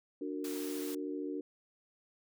sine chord, D augmented, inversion none, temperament just, 293.7 / 367.1 / 458.9 Hz, D4 / F#4 / A#4, 0 / -14 / -27 cents, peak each -38 / -41 / -43 dBFS, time 0.21-1.41 s, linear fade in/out 5 ms
white high-pass noise, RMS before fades -46 dBFS, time 0.44-0.95 s, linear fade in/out 5 ms, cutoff 270 Hz, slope 24 dB/octave
effects none

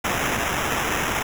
white noise with sample-and-hold, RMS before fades -24 dBFS, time 0.04-1.23 s, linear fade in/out 10 ms, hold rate 4410 Hz, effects none

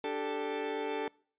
30% pulse chord, D suspended fourth, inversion none, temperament equal, 293.7 / 392 / 440 Hz, D4 / G4 / A4, 0 / 0 / 0 cents, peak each -37 / -37 / -32 dBFS, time 0.04-1.08 s, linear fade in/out 2 ms, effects noise-tail reverb RT60 0.5 s tail -25 dB re dry + resampled to 8000 Hz

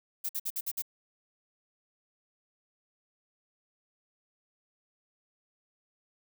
violet noise bursts, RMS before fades -33 dBFS, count 6, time 0.24-0.822 s, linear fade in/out 10 ms, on 52 ms, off 54 ms, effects none

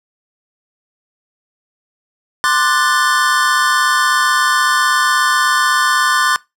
square chord, D dominant seventh, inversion third, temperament equal with one note detuned, 1046.5 / 1182.8 / 1480 / 1760 Hz, C6 / D6 / F#6 / A6, 0 / +12 / 0 / 0 cents, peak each -18 / -18 / -18 / -18 dBFS, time 2.44-6.36 s, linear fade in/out 0 ms, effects noise-tail reverb RT60 0.2 s tail -21 dB re dry + low-pass 11000 Hz 12 dB/octave

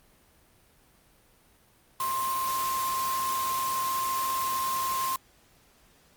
sine tone in noise, 1054 Hz, C6, 12 cents sharp, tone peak -27 dBFS, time 2-5.16 s, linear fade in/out 2 ms, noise white, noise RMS -35 dBFS, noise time 2-5.16 s, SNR +5 dB, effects pink hiss -61 dBFS RMS until 6.16 s + Opus 32 kbps

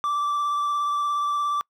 triangle tone with vibrato, 1167 Hz, D6, 11 cents flat, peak -20 dBFS, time 0.04-1.61 s, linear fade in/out 0 ms, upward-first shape sine, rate 17 Hz, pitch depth 15 cents each way, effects noise-tail reverb RT60 0.1 s tail -26 dB re dry

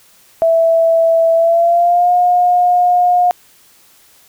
sine tone with pitch glide, 659.3 to 714.8 Hz, E5 to F5, 0 to +40 cents, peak -8 dBFS, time 0.42-3.31 s, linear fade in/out 0 ms, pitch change +140 cents, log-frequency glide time 1.34-2.12 s, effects white hiss -48 dBFS RMS until 4.28 s

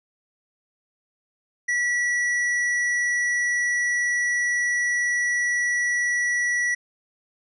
sine tone with hard clipping, 1943 Hz, B6, 29 cents flat, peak -22 dBFS, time 1.68-6.75 s, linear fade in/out 10 ms, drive 7 dB, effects resampled to 24000 Hz

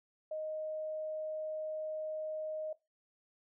sine tone, 622.3 Hz, D#5, in tune, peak -36 dBFS, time 0.31-2.73 s, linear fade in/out 5 ms, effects noise-tail reverb RT60 0.2 s tail -18 dB re dry

